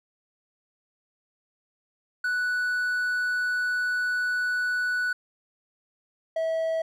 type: tone pair in turn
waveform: triangle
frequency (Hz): 1481 / 649.1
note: F#6 / E5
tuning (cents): +1 / -27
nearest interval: octave + major second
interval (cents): 1428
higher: first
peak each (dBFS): -22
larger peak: neither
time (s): 2.24-5.13 / 6.36-6.82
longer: first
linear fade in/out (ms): 5
effects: none